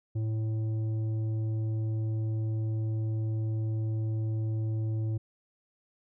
sine tone with tanh clipping, 110 Hz, A2, in tune, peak -29 dBFS, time 0.15-5.18 s, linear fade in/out 10 ms, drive 8 dB, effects none

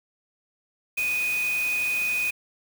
sine tone in noise, 2487 Hz, D#7, 1 cent flat, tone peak -23 dBFS, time 0.97-2.31 s, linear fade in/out 10 ms, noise white, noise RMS -36 dBFS, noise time 0.97-2.31 s, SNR +10 dB, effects none

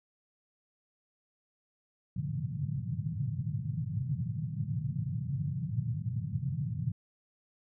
white band-pass noise, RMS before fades -34 dBFS, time 2.16-6.92 s, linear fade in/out 5 ms, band 100 to 160 Hz, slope 48 dB/octave, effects none

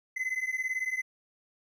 triangle beating tone pair, 2028 / 2046 Hz, B6 / C7, +45 / -39 cents, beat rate 18 Hz, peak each -31 dBFS, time 0.16-1.02 s, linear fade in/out 10 ms, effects none

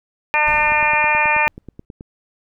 harmonic tone, 300.9 Hz, D4, 42 cents sharp, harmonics 2 / 3 / 4 / 5 / 6 / 7 / 8 / 9, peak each -26 / -18 / -26 / -29 / -21 / -28 / -17 / -29 dBFS, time 0.34-1.48 s, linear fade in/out 0 ms
brown noise with exponential decay, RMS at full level -31 dBFS, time 0.47-1.85 s, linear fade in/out 1 ms, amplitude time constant 300 ms
click train, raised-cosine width 3 ms, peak -21 dBFS, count 13, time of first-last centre 0.72-2.009 s, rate 9.31 Hz
effects none

